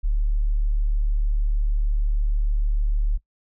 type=tone; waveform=sine; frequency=36.71 Hz; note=D1; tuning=in tune; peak=-18 dBFS; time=0.03-3.18 s; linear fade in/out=20 ms; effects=noise-tail reverb RT60 0.1 s tail -19 dB re dry